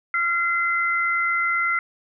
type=tone pair together; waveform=sine; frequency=1378 / 2052 Hz; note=F6 / C7; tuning=-24 / -34 cents; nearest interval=perfect fifth; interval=690 cents; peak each=-22 dBFS; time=0.14-1.79 s; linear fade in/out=2 ms; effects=none